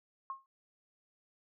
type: tone with exponential decay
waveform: sine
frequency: 1076 Hz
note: C6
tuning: 48 cents sharp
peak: -34 dBFS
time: 0.3-0.46 s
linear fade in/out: 1 ms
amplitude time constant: 33 ms
effects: none